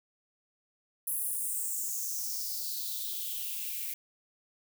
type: noise with high-pass filter sweep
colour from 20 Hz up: violet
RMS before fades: -35 dBFS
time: 1.07-3.94 s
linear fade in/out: 5 ms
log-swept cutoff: 11000 to 2200 Hz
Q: 4.5
effects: none